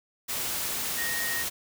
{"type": "tone in noise", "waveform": "sine", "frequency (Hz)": 1864.7, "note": "A#6", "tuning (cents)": 0, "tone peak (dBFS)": -31, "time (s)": [0.97, 1.44], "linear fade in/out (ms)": 20, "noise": "white", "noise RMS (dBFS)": -31, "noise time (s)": [0.28, 1.5], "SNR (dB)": -3, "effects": []}